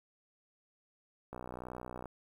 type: click train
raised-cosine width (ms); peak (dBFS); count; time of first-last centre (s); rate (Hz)
1; -29; 46; 1.33-2.057; 61.9
effects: 10-bit